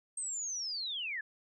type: linear sweep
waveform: sine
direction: down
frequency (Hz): 8440 to 1661.2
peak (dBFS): -35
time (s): 0.17-1.21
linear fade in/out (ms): 5
effects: none